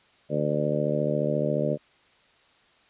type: harmonic tone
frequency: 74.3 Hz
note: D2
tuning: 21 cents sharp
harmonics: 2 / 3 / 4 / 5 / 6 / 7 / 8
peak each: -29 / -31 / -33 / -34 / -32 / -31 / -28 dBFS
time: 0.29-1.78 s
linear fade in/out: 50 ms
effects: white hiss -60 dBFS RMS until 2.89 s + resampled to 8000 Hz